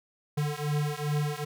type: beating tone pair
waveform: square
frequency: 146.83 / 149.33 Hz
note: D3 / D3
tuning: 0 / +29 cents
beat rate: 2.5 Hz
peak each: -31 dBFS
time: 0.37-1.45 s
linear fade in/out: 10 ms
effects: none